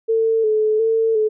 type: tone with vibrato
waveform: sine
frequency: 440 Hz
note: A4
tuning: in tune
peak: -14 dBFS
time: 0.08-1.29 s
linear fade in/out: 20 ms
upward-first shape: square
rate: 1.4 Hz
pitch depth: 35 cents each way
effects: none